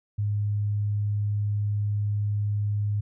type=tone; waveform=sine; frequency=103.5 Hz; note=G#2; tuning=5 cents flat; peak=-23 dBFS; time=0.18-3.01 s; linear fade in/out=10 ms; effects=none